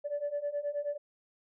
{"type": "beating tone pair", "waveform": "sine", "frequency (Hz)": [575, 584.4], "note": ["D5", "D5"], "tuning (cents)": [-37, -9], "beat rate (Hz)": 9.4, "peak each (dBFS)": [-35, -33], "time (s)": [0.04, 0.98], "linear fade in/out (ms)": 20, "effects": ["tanh soft clip ceiling -26 dBFS"]}